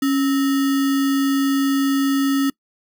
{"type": "tone with sample-and-hold", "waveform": "sine", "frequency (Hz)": 275.1, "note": "C#4", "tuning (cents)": -13, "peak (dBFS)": -15, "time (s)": [0.02, 2.5], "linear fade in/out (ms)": 5, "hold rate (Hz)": 1575, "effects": ["noise-tail reverb RT60 0.1 s tail -24 dB re dry"]}